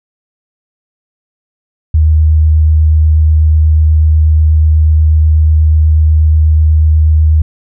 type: tone with vibrato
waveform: sine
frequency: 77.78 Hz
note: D#2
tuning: in tune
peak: -4 dBFS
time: 1.94-7.42 s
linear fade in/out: 5 ms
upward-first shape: square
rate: 8.2 Hz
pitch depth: 8 cents each way
effects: none